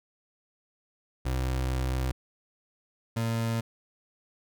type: tone pair in turn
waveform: 30% pulse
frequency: 64.3 / 114.57 Hz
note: C2 / A#2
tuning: -30 / -30 cents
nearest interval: minor seventh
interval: 1000 cents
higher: second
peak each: -24 dBFS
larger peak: neither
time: 1.25-2.12 / 3.16-3.61 s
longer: first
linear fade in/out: 10 ms
effects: none